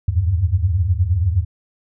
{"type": "tone cluster", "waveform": "sine", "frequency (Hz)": [79.9, 90.6, 99.1], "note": ["D#2", "F#2", "G2"], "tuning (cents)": [47, -36, 19], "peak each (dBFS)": -19, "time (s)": [0.08, 1.45], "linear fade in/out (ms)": 5, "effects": []}